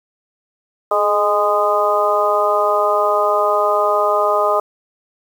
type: harmonic tone with a mistuned harmonic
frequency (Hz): 206.2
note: G#3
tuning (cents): -12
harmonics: 2 / 3 / 4 / 5 / 6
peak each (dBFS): -21 / -17 / -22 / -21 / -18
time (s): 0.91-4.6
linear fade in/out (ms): 5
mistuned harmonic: 2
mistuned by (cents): +35
effects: 7-bit